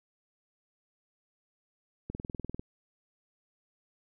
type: click train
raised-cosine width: 3 ms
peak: -24 dBFS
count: 11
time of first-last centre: 2.1-2.595 s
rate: 20.2 Hz
effects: none